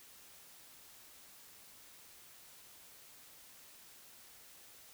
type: silence
effects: white hiss -58 dBFS RMS until 4.93 s